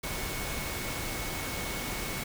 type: tone in noise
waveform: sine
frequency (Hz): 2206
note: C#7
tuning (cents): -9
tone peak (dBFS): -42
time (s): 0.03-2.24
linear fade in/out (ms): 10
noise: pink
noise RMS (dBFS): -35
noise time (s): 0.03-2.24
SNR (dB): -10
effects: none